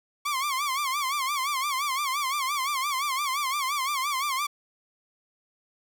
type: tone with vibrato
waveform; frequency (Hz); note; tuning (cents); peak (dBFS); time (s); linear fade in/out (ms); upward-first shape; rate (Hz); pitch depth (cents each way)
sawtooth; 1108.7; C#6; 0; -22; 0.25-4.47; 10; sine; 5.8; 130
effects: none